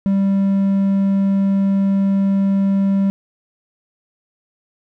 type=tone; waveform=triangle; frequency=196 Hz; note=G3; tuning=in tune; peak=-11 dBFS; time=0.06-3.1 s; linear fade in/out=0 ms; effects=none